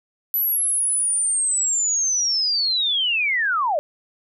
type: linear sweep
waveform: sine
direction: down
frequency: 12000 to 554.4 Hz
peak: -18 dBFS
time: 0.34-3.79 s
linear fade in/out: 0 ms
effects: none